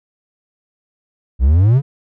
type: exponential sweep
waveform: triangle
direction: up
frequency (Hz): 58.7 to 146.83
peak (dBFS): -6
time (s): 1.39-1.82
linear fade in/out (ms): 50
effects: none